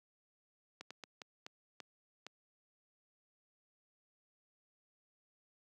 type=slowing click train; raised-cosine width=0.2 ms; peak=-29 dBFS; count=7; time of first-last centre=0.81-2.266 s; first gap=96 ms; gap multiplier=1.37; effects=high-pass 200 Hz 12 dB/octave